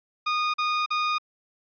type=tone bursts; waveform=sawtooth; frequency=1230 Hz; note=D#6; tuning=20 cents flat; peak=-19 dBFS; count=3; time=0.26-1.184 s; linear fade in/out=10 ms; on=280 ms; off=42 ms; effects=resampled to 11025 Hz